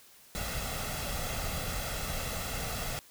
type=noise with comb filter; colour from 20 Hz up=pink; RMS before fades=-35 dBFS; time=0.35-2.99 s; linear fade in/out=0 ms; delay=1.5 ms; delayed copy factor=+0.6; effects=white hiss -57 dBFS RMS until 3.1 s